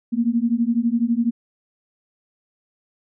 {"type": "beating tone pair", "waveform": "sine", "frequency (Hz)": [228.3, 240.3], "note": ["A#3", "B3"], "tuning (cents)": [-36, -47], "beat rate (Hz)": 12, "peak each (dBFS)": -20, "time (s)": [0.12, 1.31], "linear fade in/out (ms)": 20, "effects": []}